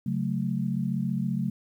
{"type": "chord", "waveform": "sine", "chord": "F# minor", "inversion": "second", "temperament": "equal", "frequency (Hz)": [138.59, 185, 220], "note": ["C#3", "F#3", "A3"], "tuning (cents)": [0, 0, 0], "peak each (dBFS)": [-30, -29, -30], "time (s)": [0.06, 1.5], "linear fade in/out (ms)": 5, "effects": ["10-bit"]}